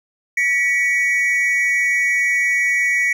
triangle tone pair together, 1940.5 / 2247 Hz, B6 / C#7, -31 / +23 cents, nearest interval minor third, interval 254 cents, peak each -16 dBFS, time 0.37-3.13 s, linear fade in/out 5 ms, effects none

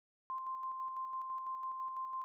sine tone with tremolo, 1046.5 Hz, C6, in tune, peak -37 dBFS, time 0.3-2.24 s, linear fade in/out 0 ms, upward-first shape square, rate 6 Hz, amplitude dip 35%, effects none

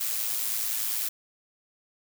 blue noise with amplitude modulation, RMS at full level -27 dBFS, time 0-1.09 s, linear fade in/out 10 ms, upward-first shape sine, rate 110 Hz, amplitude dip 50%, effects none

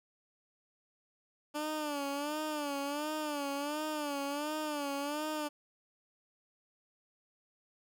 15% pulse tone with vibrato, 293.7 Hz, D4, in tune, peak -28 dBFS, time 1.54-5.49 s, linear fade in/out 20 ms, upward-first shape sine, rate 1.4 Hz, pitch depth 89 cents each way, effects none

